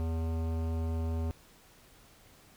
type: tone with hard clipping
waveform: sine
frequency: 81.6 Hz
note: E2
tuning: 17 cents flat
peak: -32 dBFS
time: 0-1.31 s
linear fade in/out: 0 ms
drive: 17 dB
effects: pink hiss -59 dBFS RMS until 2.56 s